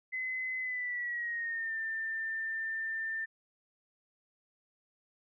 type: tone with pitch glide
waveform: sine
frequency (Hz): 2034 to 1791.3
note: C7 to A6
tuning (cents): -50 to +31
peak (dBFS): -33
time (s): 0.12-3.26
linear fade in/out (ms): 20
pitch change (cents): -219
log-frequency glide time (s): 0.59-1.77
effects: none